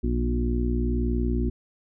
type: harmonic tone with a mistuned harmonic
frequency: 59.9 Hz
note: A#1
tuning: 48 cents sharp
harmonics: 1 / 2 / 3 / 4 / 5 / 6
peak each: -24 / -33 / -37 / -28 / -35 / -32 dBFS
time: 0.03-1.5 s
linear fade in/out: 10 ms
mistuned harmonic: 2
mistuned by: +24 cents
effects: none